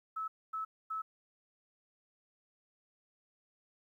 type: tone bursts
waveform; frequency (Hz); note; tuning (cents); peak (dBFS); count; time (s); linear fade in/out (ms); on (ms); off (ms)
sine; 1301; E6; -23; -35; 3; 0.16-1.02; 10; 120; 250
effects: 12-bit